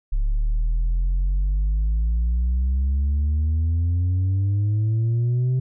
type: exponential sweep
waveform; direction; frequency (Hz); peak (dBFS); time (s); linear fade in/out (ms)
sine; up; 34.65 to 130; -15; 0.12-5.6; 10
effects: tanh soft clip ceiling -17 dBFS